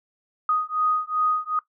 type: beating tone pair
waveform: sine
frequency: 1244.5 / 1247.1 Hz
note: D#6 / D#6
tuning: 0 / +4 cents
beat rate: 2.6 Hz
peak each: -24 dBFS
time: 0.49-1.59 s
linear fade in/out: 2 ms
effects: noise-tail reverb RT60 0.1 s tail -17 dB re dry